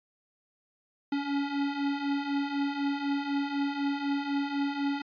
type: beating tone pair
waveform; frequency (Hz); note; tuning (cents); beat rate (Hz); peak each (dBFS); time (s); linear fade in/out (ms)
square; 279 / 283; C#4 / C#4; +11 / +36; 4; -35 / -30; 1.12-5.02; 5
effects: resampled to 11025 Hz